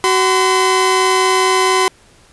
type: tone pair together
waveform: sawtooth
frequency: 375.4 / 1022 Hz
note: F#4 / C6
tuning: +25 / -41 cents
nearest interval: octave + perfect fourth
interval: 1734 cents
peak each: -10 dBFS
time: 0.04-1.88 s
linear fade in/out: 0 ms
effects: pink hiss -48 dBFS RMS until 2.32 s + resampled to 24000 Hz